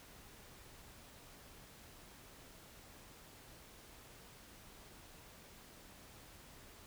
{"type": "silence", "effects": ["pink hiss -58 dBFS RMS until 6.86 s"]}